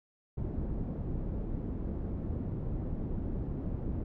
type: low-pass noise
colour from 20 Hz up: pink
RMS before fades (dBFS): -35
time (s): 0.37-4.04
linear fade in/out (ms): 10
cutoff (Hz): 300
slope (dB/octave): 12
effects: none